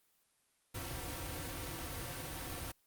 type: noise with comb filter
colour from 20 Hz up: pink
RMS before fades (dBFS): -42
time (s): 0.74-2.72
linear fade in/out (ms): 10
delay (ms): 4.8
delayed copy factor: -1
effects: white hiss -74 dBFS RMS until 2.86 s + Opus 32 kbps